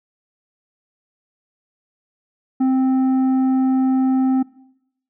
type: tone with tanh clipping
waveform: sine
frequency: 261.6 Hz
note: C4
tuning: in tune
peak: -15 dBFS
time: 2.6-4.43 s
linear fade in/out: 10 ms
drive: 7 dB
effects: noise-tail reverb RT60 0.8 s tail -21 dB re dry